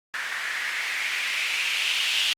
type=noise with low-pass filter sweep; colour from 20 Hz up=violet; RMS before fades=-27 dBFS; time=0.14-2.33 s; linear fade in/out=0 ms; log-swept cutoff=1700 to 3000 Hz; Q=3.7; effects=Opus 48 kbps